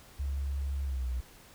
sine tone with pitch glide, 69.2 to 62.01 Hz, C#2 to B1, -2 to +8 cents, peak -30 dBFS, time 0.19-1.21 s, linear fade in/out 10 ms, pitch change -190 cents, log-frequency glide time 0.84-1.08 s, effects pink hiss -55 dBFS RMS until 1.54 s

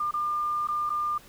sine tone with dropouts, 1200 Hz, D6, 37 cents sharp, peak -25 dBFS, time 0-1.18 s, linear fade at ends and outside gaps 5 ms, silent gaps 0.111-0.138 / 0.673-0.685 / 0.895-0.901 s, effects pink hiss -52 dBFS RMS until 1.28 s

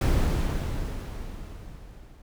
brown noise with level ramp, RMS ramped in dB -20 to -49 dBFS, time 0.01-2.22 s, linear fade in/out 5 ms, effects none

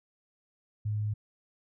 sine tone, 105.7 Hz, G#2, 31 cents sharp, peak -28 dBFS, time 0.85-1.14 s, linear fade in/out 10 ms, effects none

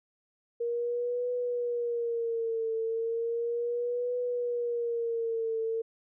sine tone with vibrato, 469.6 Hz, A#4, 13 cents sharp, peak -28 dBFS, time 0.6-5.82 s, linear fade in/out 10 ms, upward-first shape triangle, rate 0.35 Hz, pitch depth 85 cents each way, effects none

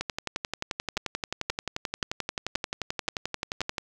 two click trains, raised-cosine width 0.2 ms, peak -12 / -10 dBFS, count 44 / 6, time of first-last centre 0.01-3.782 / 0.97-3.616 s, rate 11.4 / 1.89 Hz, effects 8-bit

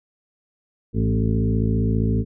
harmonic tone with a mistuned harmonic, 55 Hz, A1, in tune, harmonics 1 / 2 / 3 / 4 / 5 / 7 / 8, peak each -24 / -21 / -27 / -24 / -29 / -32 / -32 dBFS, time 0.93-2.25 s, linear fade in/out 50 ms, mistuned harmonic 2, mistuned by -45 cents, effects none

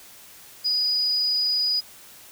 sine tone, 4936 Hz, D#8, 15 cents flat, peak -20 dBFS, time 0.64-1.81 s, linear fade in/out 20 ms, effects white hiss -47 dBFS RMS until 2.31 s

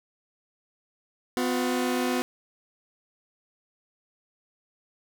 sawtooth tone pair together, 251.6 / 359.5 Hz, B3 / F#4, +32 / -50 cents, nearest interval tritone, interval 618 cents, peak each -22 / -25 dBFS, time 1.37-2.22 s, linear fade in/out 0 ms, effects none

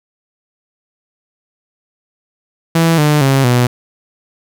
sawtooth tone with pitch steps, 165.1 / 149.66 / 135.66 / 122.97 Hz, E3 / D3 / C#3 / B2, +3 / +33 / -37 / -7 cents, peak -5 dBFS, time 2.75-3.67 s, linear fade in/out 5 ms, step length 230 ms, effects none

